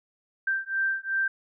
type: beating tone pair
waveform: sine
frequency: 1568 / 1570.7 Hz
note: G6 / G6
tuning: 0 / +3 cents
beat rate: 2.7 Hz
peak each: -28 dBFS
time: 0.47-1.28 s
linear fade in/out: 5 ms
effects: none